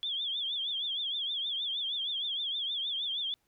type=tone with vibrato; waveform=sine; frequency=3371 Hz; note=G#7; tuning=25 cents sharp; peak=-31 dBFS; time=0.03-3.34 s; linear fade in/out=0 ms; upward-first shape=triangle; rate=6.4 Hz; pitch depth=140 cents each way; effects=pink hiss -75 dBFS RMS until 3.47 s